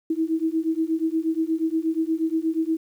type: beating tone pair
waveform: sine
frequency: 318.5 / 326.9 Hz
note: D#4 / E4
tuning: +41 / -14 cents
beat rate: 8.4 Hz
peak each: -24 dBFS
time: 0.1-2.77 s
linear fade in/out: 5 ms
effects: 9-bit